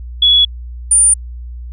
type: tone pair in turn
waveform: sine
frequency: 3383 / 9216 Hz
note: G#7 / D9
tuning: +31 / -34 cents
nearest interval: octave + perfect fourth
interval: 1735 cents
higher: second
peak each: -6 dBFS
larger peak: neither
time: 0.22-0.45 / 0.91-1.14 s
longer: neither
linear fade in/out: 5 ms
effects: added 60 Hz sine -25 dBFS peak until 1.72 s